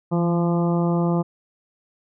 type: harmonic tone with a mistuned harmonic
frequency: 172.1 Hz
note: F3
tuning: 25 cents flat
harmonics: 1 / 2 / 3 / 4 / 5 / 6 / 7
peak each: -19 / -25 / -29 / -31 / -33 / -35 / -36 dBFS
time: 0.11-1.23 s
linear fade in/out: 20 ms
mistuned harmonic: 1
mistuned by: -29 cents
effects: none